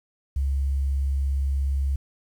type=tone; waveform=sine; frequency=68.5 Hz; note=C#2; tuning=20 cents flat; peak=-21 dBFS; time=0.36-1.96 s; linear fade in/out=5 ms; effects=9-bit